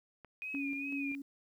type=clicks; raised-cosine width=0.5 ms; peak=-36 dBFS; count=2; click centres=0.247 / 0.549 s
type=tone with vibrato; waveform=sine; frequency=2476 Hz; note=D#7; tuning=9 cents flat; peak=-38 dBFS; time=0.42-1.15 s; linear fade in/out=0 ms; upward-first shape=sine; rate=2.5 Hz; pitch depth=59 cents each way
type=tone with tremolo; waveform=sine; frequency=278.9 Hz; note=C#4; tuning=11 cents sharp; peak=-35 dBFS; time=0.54-1.22 s; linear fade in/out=5 ms; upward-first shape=square; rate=2.6 Hz; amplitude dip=40%
effects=11-bit